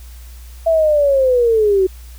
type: linear sweep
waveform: sine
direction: down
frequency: 666 to 368.3 Hz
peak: -10 dBFS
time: 0.66-1.87 s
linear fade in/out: 10 ms
effects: added 60 Hz sine -33 dBFS peak until 2.18 s + white hiss -46 dBFS RMS until 2.18 s